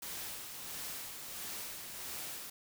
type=noise with tremolo; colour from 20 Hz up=white; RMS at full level=-42 dBFS; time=0.02-2.5 s; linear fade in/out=5 ms; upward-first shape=sine; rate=1.5 Hz; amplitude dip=40%; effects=none